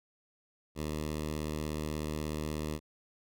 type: tone with notch filter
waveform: 10% pulse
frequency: 76.5 Hz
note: D#2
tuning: 29 cents flat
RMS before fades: -36 dBFS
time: 0.75-2.8 s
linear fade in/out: 50 ms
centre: 1500 Hz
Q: 1.8
effects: none